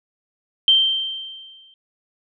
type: tone with exponential decay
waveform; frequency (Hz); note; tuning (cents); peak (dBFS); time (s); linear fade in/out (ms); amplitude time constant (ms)
sine; 3136; G7; 0; -9; 0.68-1.74; 1; 230
effects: none